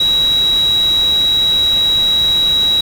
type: tone in noise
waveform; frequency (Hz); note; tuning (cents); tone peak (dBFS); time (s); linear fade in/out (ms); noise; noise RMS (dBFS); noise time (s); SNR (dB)
sine; 3864; B7; -39; -10; 0-2.81; 5; pink; -28; 0-2.81; +15
effects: none